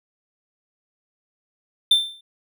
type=tone with exponential decay; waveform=triangle; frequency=3564 Hz; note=A7; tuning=22 cents sharp; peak=-8 dBFS; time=1.91-2.21 s; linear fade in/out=5 ms; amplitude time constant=64 ms; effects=none